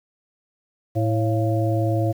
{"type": "harmonic tone with a mistuned harmonic", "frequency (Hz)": 110, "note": "A2", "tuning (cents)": 0, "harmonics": [1, 3, 5, 6], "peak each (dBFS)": [-20, -25, -27, -28], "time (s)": [0.95, 2.13], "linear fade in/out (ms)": 20, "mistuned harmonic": 6, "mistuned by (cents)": 72, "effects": ["8-bit"]}